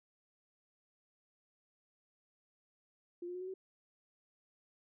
sine tone with pitch steps, 349.2 / 356.3 / 363.6 / 371 / 378.6 Hz, F4 / F4 / F#4 / F#4 / F#4, 0 / +35 / -30 / +5 / +40 cents, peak -40 dBFS, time 3.22-3.54 s, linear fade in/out 5 ms, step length 64 ms, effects none

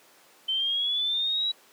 sine exponential sweep, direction up, 3080 to 3915 Hz, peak -24 dBFS, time 0.48-1.52 s, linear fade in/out 10 ms, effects pink hiss -56 dBFS RMS until 1.72 s + high-pass 400 Hz 12 dB/octave

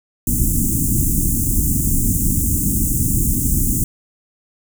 pink band-stop noise, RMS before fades -17 dBFS, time 0.27-3.84 s, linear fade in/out 2 ms, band 310 to 7000 Hz, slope 48 dB/octave, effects none

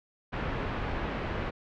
pink low-pass noise, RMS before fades -33 dBFS, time 0.32-1.51 s, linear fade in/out 20 ms, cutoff 2200 Hz, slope 12 dB/octave, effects low-pass 4000 Hz 12 dB/octave

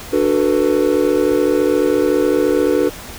triangle chord, B minor seventh, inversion first, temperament just, 296.3 / 370.4 / 444.5 / 493.9 Hz, D4 / F#4 / A4 / B4, +15 / +2 / +18 / 0 cents, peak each -16 dBFS, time 0.12-2.9 s, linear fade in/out 20 ms, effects pink hiss -33 dBFS RMS until 3.18 s

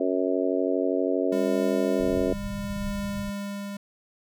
harmonic tone, 92.5 Hz, F#2, in tune, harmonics 3 / 4 / 5 / 6 / 7, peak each -27 / -28 / -29 / -30 / -30 dBFS, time 0-2.33 s, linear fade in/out 5 ms
square tone with tremolo, 201.2 Hz, G3, 45 cents sharp, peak -29 dBFS, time 1.32-3.77 s, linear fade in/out 5 ms, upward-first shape triangle, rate 0.73 Hz, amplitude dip 40%
pink low-pass noise, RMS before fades -36 dBFS, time 1.99-3.31 s, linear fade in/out 20 ms, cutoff 180 Hz, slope 96 dB/octave
effects none

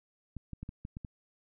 clicks, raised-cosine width 5 ms, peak -28 dBFS, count 7, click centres 0.367 / 0.533 / 0.63 / 0.691 / 0.851 / 0.969 / 1.048 s, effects none

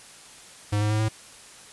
square tone with pitch steps, 103.83 / 105.64 / 107.49 / 109.37 Hz, G#2 / G#2 / A2 / A2, 0 / +30 / -40 / -10 cents, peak -22 dBFS, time 0.72-1.088 s, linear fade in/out 10 ms, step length 92 ms, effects white hiss -47 dBFS RMS until 1.72 s + resampled to 24000 Hz

